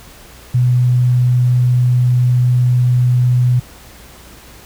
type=tone; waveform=sine; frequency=124.1 Hz; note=B2; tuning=9 cents sharp; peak=-9 dBFS; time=0.54-3.6 s; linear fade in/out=10 ms; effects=added 60 Hz sine -43 dBFS peak until 4.65 s + pink hiss -40 dBFS RMS until 4.65 s